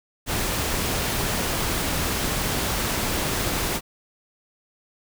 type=noise; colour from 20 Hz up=pink; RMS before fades=-25 dBFS; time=0.26-3.81 s; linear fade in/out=50 ms; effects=none